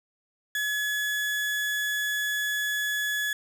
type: tone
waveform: 35% pulse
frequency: 1700 Hz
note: G#6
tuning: 40 cents sharp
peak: -24 dBFS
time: 0.55-3.33 s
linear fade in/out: 2 ms
effects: none